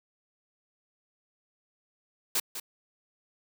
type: noise with echo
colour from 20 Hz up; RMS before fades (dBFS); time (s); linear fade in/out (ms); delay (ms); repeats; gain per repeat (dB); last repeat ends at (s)
white; -27; 2.35-2.4; 5; 200; 1; -10; 2.6
effects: high-pass 200 Hz 12 dB/octave